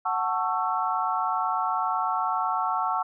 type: chord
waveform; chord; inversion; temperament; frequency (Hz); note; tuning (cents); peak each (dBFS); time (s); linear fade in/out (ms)
sine; F# minor seventh; none; just; 740 / 888 / 1110 / 1332; F#5 / A5 / C#6 / E6; 0 / +16 / +2 / +18; -29; 0.05-3.03; 10
effects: none